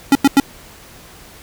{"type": "tone bursts", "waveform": "square", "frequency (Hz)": 277.2, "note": "C#4", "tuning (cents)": 0, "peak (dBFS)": -7, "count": 3, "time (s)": [0.12, 0.4], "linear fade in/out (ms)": 2, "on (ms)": 32, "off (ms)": 92, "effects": ["pink hiss -41 dBFS RMS until 1.42 s"]}